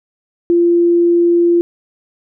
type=tone; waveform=sine; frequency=344.2 Hz; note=F4; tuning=25 cents flat; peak=-8 dBFS; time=0.5-1.61 s; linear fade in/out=0 ms; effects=none